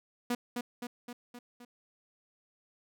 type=tone with echo; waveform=sawtooth; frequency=242.6 Hz; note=B3; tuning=31 cents flat; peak=-25 dBFS; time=0.3-0.35 s; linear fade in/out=5 ms; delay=260 ms; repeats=5; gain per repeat=-4 dB; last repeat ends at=1.65 s; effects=none